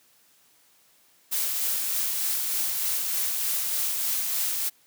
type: noise with tremolo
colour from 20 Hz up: blue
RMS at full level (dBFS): -26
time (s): 1.31-4.7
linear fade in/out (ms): 20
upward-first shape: sine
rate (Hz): 3.3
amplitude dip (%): 25
effects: white hiss -61 dBFS RMS until 4.86 s + high-pass 100 Hz 12 dB/octave